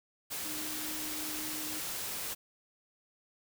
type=tone in noise; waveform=sine; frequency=307.8 Hz; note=D#4; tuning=19 cents flat; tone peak=-44 dBFS; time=0.44-1.8 s; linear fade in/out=20 ms; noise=white; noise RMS=-38 dBFS; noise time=0.3-2.35 s; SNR=-9 dB; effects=none